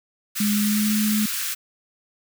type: high-pass noise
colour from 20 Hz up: white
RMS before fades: -27 dBFS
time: 0.35-1.55 s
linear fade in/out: 20 ms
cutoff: 1200 Hz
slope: 48 dB/octave
type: tone with pitch glide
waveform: sine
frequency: 207.7 to 212.6 Hz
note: G#3 to G#3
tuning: 0 to +41 cents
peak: -19 dBFS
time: 0.4-1.26 s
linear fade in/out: 5 ms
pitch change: +41 cents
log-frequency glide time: 0.56-0.92 s
effects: none